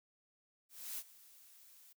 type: noise with ADSR envelope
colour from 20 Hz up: blue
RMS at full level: -42 dBFS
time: 0.69-1.93 s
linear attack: 290 ms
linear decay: 49 ms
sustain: -19 dB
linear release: 8 ms
effects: noise-tail reverb RT60 0.1 s tail -26 dB re dry